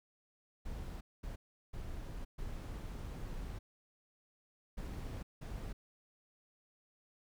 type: noise bursts at uneven times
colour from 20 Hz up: brown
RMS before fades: -43 dBFS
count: 6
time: 0.65-1.01 / 1.23-1.36 / 1.73-2.25 / 2.38-3.59 / 4.77-5.23 / 5.41-5.73 s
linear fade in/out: 10 ms
effects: none